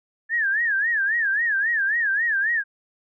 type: tone with vibrato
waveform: sine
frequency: 1724 Hz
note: A6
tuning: 36 cents flat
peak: -19 dBFS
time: 0.29-2.64 s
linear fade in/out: 50 ms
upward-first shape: sine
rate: 3.7 Hz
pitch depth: 170 cents each way
effects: none